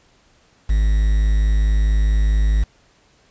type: tone with quantisation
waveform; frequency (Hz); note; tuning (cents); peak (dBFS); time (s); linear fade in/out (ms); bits
triangle; 52.3; G#1; +13; -11; 0.69-2.64; 10; 6
effects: pink hiss -56 dBFS RMS until 3.3 s + resampled to 16000 Hz